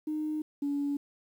sine tone pair in turn, 306.9 / 284.9 Hz, D#4 / C#4, -24 / +48 cents, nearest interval minor second, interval 128 cents, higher first, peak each -29 / -27 dBFS, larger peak second, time 0.07-0.42 / 0.62-0.97 s, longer neither, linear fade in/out 5 ms, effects tanh soft clip ceiling -24 dBFS + 10-bit

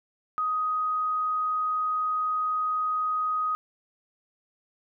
sine tone, 1252 Hz, D#6, 10 cents sharp, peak -24 dBFS, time 0.38-3.55 s, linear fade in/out 0 ms, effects none

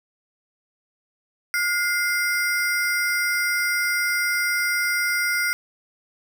square ring-modulated tone, 1760 Hz, A6, in tune, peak -18 dBFS, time 1.54-5.53 s, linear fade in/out 0 ms, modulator 328 Hz, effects none

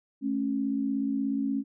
sine tone pair together, 218 / 274.7 Hz, A3 / C#4, -16 / -16 cents, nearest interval major third, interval 400 cents, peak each -31 / -27 dBFS, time 0.21-1.64 s, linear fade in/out 50 ms, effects none

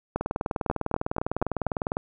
two click trains, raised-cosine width 1 ms, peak -11 / -12 dBFS, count 5 / 37, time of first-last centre 0.7-1.666 / 0.16-1.969 s, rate 4.14 / 19.9 Hz, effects none

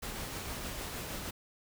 pink noise with tremolo, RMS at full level -39 dBFS, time 0.02-1.31 s, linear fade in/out 10 ms, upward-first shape sine, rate 6.5 Hz, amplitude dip 25%, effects none

